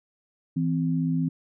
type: tone pair together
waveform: sine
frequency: 163.5 / 259.4 Hz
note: E3 / C4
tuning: -14 / -15 cents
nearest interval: minor sixth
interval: 799 cents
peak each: -24 / -26 dBFS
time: 0.56-1.29 s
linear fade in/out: 10 ms
effects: none